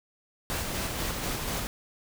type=noise with tremolo; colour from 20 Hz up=pink; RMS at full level=-31 dBFS; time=0.5-1.67 s; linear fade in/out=0 ms; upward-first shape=square; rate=4.1 Hz; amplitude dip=25%; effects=none